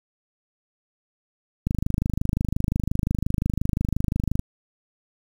click train, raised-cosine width 5 ms, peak -10 dBFS, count 71, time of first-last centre 1.67-4.394 s, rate 25.7 Hz, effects 7-bit

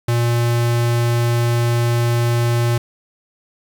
square tone, 118.6 Hz, A#2, 30 cents sharp, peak -15 dBFS, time 0.08-2.78 s, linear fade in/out 5 ms, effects 8-bit

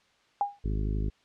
sine tone with exponential decay, 811 Hz, G#5, 41 cents flat, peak -20 dBFS, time 0.41-0.59 s, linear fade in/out 1 ms, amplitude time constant 37 ms
harmonic tone, 52 Hz, G#1, 3 cents sharp, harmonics 1 / 2 / 3 / 4 / 5 / 6 / 7 / 8, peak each -28 / -34 / -38 / -40 / -42 / -44 / -45 / -46 dBFS, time 0.64-1.1 s, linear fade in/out 10 ms
effects white hiss -65 dBFS RMS until 1.24 s + low-pass 4000 Hz 12 dB/octave

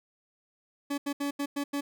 40% pulse tone bursts at uneven times, 284.1 Hz, C#4, 43 cents sharp, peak -28 dBFS, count 6, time 0.9-0.98 / 1.06-1.13 / 1.2-1.31 / 1.39-1.46 / 1.56-1.64 / 1.73-1.81 s, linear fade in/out 10 ms, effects none

